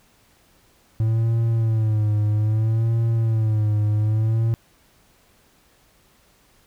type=tone with vibrato; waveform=triangle; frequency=110 Hz; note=A2; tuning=in tune; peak=-15 dBFS; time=1-4.54 s; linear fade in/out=0 ms; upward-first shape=sine; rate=0.62 Hz; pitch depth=75 cents each way; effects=pink hiss -58 dBFS RMS until 6.66 s